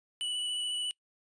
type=tone with vibrato; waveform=square; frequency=2960 Hz; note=F#7; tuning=in tune; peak=-32 dBFS; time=0.21-0.91 s; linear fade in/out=0 ms; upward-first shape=square; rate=14 Hz; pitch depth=11 cents each way; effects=noise-tail reverb RT60 0.1 s tail -23 dB re dry + resampled to 22050 Hz